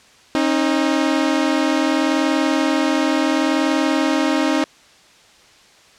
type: tone pair together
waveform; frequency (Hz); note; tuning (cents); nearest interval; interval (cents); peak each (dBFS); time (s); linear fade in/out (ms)
sawtooth; 270.5 / 311.2; C#4 / D#4; -42 / 0; major second; 242; -15 / -14; 0.35-4.64; 0
effects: white hiss -49 dBFS RMS until 5.98 s + low-pass 6000 Hz 12 dB/octave